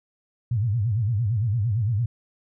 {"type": "tone with vibrato", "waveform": "sine", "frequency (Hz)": 110, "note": "A2", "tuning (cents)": 0, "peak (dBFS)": -20, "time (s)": [0.51, 2.06], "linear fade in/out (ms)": 5, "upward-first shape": "sine", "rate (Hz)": 8.8, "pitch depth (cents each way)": 210, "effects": []}